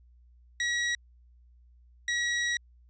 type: tone bursts at uneven times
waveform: sawtooth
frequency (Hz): 1915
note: A#6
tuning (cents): +46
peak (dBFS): -23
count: 2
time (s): 0.6-0.95 / 2.08-2.57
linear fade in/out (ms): 2
effects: added 60 Hz sine -55 dBFS peak until 2.89 s + resampled to 16000 Hz